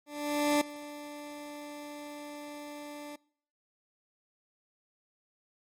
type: tone with ADSR envelope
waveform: 20% pulse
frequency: 293.7 Hz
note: D4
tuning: in tune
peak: -18 dBFS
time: 0.06-3.16 s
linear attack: 550 ms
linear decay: 6 ms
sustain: -18 dB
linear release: 6 ms
effects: noise-tail reverb RT60 0.6 s tail -24 dB re dry + MP3 64 kbps